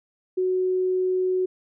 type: tone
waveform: sine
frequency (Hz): 369.9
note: F#4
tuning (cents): 0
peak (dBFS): -20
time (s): 0.37-1.46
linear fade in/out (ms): 10
effects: none